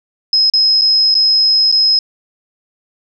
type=tone with dropouts; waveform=sine; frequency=5120 Hz; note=D#8; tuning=49 cents sharp; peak=-8 dBFS; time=0.33-1.99 s; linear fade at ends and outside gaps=2 ms; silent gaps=0.5-0.536 / 0.813-0.818 / 1.143-1.151 / 1.716-1.724 s; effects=none